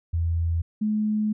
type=tone pair in turn; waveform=sine; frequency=83.6 / 213.2 Hz; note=E2 / G#3; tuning=+25 / +46 cents; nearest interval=octave + major third; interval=1621 cents; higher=second; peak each=-21 dBFS; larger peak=neither; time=0.13-0.62 / 0.81-1.33 s; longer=second; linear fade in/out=10 ms; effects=none